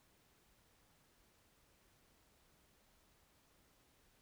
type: silence
effects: pink hiss -72 dBFS RMS until 4.21 s